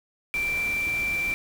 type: tone in noise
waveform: sine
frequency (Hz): 2349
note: D7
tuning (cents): 0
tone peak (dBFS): -24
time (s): 0.34-1.34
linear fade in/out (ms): 0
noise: pink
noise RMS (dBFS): -38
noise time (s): 0.34-1.34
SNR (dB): +11
effects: none